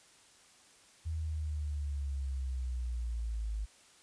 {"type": "linear sweep", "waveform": "sine", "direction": "down", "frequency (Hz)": [81, 51.91], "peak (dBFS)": -33, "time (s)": [1.05, 3.66], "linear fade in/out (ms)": 20, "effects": ["white hiss -61 dBFS RMS until 4.02 s", "resampled to 22050 Hz"]}